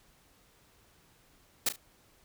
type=noise with echo; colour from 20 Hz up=white; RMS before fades=-27 dBFS; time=1.66-1.69 s; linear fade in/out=5 ms; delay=36 ms; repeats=2; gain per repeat=-11 dB; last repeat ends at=1.762 s; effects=pink hiss -64 dBFS RMS until 2.24 s